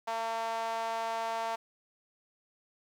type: tone with high-pass filter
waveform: sawtooth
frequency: 226.8 Hz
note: A#3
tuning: 47 cents flat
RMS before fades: -34 dBFS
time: 0.07-1.56 s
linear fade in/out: 10 ms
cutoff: 790 Hz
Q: 7
effects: low-pass 7000 Hz 12 dB/octave + 10-bit